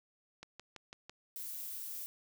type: click train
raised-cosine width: 0.2 ms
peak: -30 dBFS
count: 5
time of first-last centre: 0.43-1.096 s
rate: 6.01 Hz
type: noise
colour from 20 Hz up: violet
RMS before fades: -43 dBFS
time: 1.36-2.06 s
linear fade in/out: 0 ms
effects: none